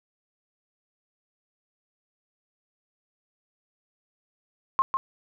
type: tone with echo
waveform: sine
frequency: 1069 Hz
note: C6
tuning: 37 cents sharp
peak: -17 dBFS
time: 4.79-4.82 s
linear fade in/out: 0 ms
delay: 150 ms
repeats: 1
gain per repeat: -5 dB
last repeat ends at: 4.97 s
effects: none